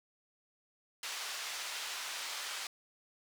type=band-pass noise; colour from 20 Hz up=white; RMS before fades=-41 dBFS; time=1.03-2.67 s; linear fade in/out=2 ms; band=840 to 5500 Hz; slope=12 dB/octave; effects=none